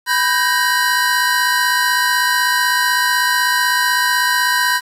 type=tone cluster; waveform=square; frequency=990 / 1546 / 1602 / 1873 / 4036 Hz; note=B5 / G6 / G6 / A#6 / B7; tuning=+4 / -24 / +37 / +8 / +37 cents; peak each=-19 / -20 / -22 / -21 / -24 dBFS; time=0.06-4.81 s; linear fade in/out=50 ms; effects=resampled to 32000 Hz + 7-bit